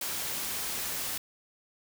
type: noise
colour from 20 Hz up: white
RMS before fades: -34 dBFS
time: 0.01-1.18 s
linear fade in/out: 5 ms
effects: none